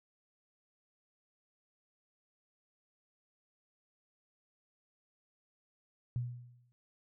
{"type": "tone with exponential decay", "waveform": "sine", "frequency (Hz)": 121.8, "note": "B2", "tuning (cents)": -24, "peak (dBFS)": -30, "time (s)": [6.16, 6.72], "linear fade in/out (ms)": 0, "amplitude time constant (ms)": 120, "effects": []}